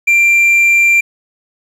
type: tone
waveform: triangle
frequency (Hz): 2368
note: D7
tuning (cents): +14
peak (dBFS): -5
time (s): 0.07-1.01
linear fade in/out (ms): 10
effects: resampled to 32000 Hz + 7-bit